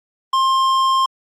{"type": "tone with tanh clipping", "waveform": "triangle", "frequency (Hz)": 1059, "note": "C6", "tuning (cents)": 21, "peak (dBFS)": -15, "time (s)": [0.33, 1.06], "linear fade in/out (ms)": 5, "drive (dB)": 16, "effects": ["AAC 64 kbps"]}